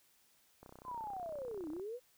click train, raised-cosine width 1 ms, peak -39 dBFS, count 38, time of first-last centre 0.63-1.797 s, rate 31.7 Hz
sine linear two-way sweep, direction down then up, 1046.5 to 293.5 to 515 Hz, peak -40 dBFS, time 0.84-2 s, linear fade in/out 50 ms, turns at 1.69 s
effects white hiss -70 dBFS RMS until 2.17 s

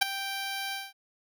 10% pulse tone with ADSR envelope, 784 Hz, G5, in tune, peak -9 dBFS, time 0.01-0.93 s, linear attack 13 ms, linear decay 9 ms, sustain -15 dB, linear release 200 ms, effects none

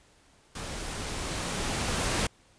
pink noise with level ramp, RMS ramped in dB -38 to -27 dBFS, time 0.55-2.27 s, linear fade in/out 5 ms, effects pink hiss -61 dBFS RMS until 2.58 s + resampled to 22050 Hz

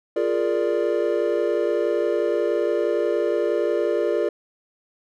triangle chord, Bb dominant seventh, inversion second, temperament equal, 349.2 / 415.3 / 466.2 / 587.3 Hz, F4 / Ab4 / Bb4 / D5, 0 / 0 / 0 / 0 cents, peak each -23 dBFS, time 0.16-4.29 s, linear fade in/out 5 ms, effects none

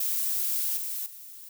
violet noise with level steps, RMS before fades -28 / -33 / -45 dBFS, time 0-1.49 s, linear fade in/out 5 ms, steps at 0.77 / 1.06 s, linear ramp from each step 2 ms, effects none

